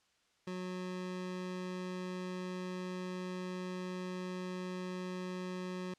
25% pulse tone, 182.8 Hz, F#3, 21 cents flat, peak -35 dBFS, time 0.47-5.94 s, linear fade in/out 5 ms, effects white hiss -73 dBFS RMS until 5.98 s + low-pass 6000 Hz 12 dB/octave

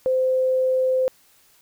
sine tone, 517 Hz, C5, 21 cents flat, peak -17 dBFS, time 0.06-1.08 s, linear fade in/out 0 ms, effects white hiss -57 dBFS RMS until 1.61 s

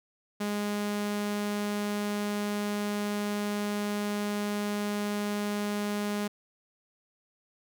sawtooth tone, 206.5 Hz, G#3, 10 cents flat, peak -25 dBFS, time 0.4-6.28 s, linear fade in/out 10 ms, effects none

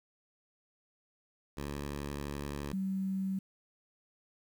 10% pulse / sine tone pair in turn, 71.6 / 191.48 Hz, D2 / G3, -43 / -40 cents, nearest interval octave + perfect fourth, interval 1703 cents, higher second, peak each -29 / -31 dBFS, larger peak first, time 1.57-2.73 / 2.73-3.39 s, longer first, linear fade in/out 5 ms, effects 10-bit

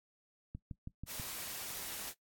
click train, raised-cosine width 5 ms, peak -31 dBFS, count 5, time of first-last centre 0.55-1.198 s, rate 6.17 Hz
white noise, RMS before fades -43 dBFS, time 1.06-2.14 s, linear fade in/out 50 ms
effects noise-tail reverb RT60 0.1 s tail -17 dB re dry + AAC 64 kbps

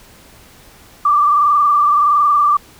sine tone with frequency modulation, 1176 Hz, D6, 2 cents sharp, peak -9 dBFS, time 1.05-2.57 s, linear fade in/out 5 ms, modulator 21.5 Hz, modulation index 1.5, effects pink hiss -44 dBFS RMS until 2.79 s

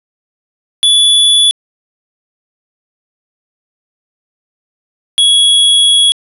square tone pair in turn, 3435 / 3345 Hz, A7 / G#7, -42 / +12 cents, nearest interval unison, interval 46 cents, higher first, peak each -6 dBFS, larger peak neither, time 0.83-1.51 / 5.18-6.12 s, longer second, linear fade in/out 0 ms, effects resampled to 32000 Hz + 8-bit

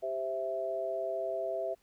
sine chord, C major, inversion second, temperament equal, 392 / 523.3 / 659.3 Hz, G4 / C5 / E5, 0 / 0 / 0 cents, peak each -39 / -39 / -33 dBFS, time 0.02-1.75 s, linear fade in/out 20 ms, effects pink hiss -70 dBFS RMS until 1.82 s

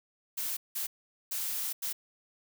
blue noise bursts at uneven times, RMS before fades -34 dBFS, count 4, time 0.37-0.57 / 0.75-0.87 / 1.31-1.73 / 1.82-1.93 s, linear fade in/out 10 ms, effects none

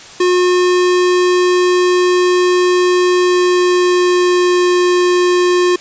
square tone with pitch glide, 360 to 357.7 Hz, F#4 to F4, -47 to +41 cents, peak -10 dBFS, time 0.2-5.76 s, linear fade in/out 5 ms, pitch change -12 cents, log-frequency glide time 3.18-4.66 s, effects white hiss -35 dBFS RMS until 5.8 s + resampled to 16000 Hz

